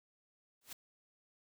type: noise with exponential growth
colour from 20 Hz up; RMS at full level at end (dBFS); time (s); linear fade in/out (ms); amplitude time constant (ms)
white; -42; 0.61-0.73; 5; 25
effects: none